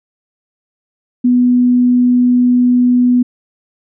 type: tone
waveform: sine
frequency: 246.9 Hz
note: B3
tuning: in tune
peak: -7 dBFS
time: 1.24-3.23 s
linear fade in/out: 10 ms
effects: none